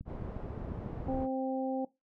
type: click train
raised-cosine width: 5 ms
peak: -30 dBFS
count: 17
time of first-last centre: 0.01-1.145 s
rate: 14.1 Hz
type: low-pass noise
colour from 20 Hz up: pink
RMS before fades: -41 dBFS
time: 0.05-1.28 s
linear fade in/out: 50 ms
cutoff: 660 Hz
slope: 12 dB/octave
type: harmonic tone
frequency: 263 Hz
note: C4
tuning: 9 cents sharp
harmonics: 1 / 2 / 3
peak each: -33 / -36 / -38 dBFS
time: 1.08-1.85 s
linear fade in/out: 5 ms
effects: noise-tail reverb RT60 0.2 s tail -19 dB re dry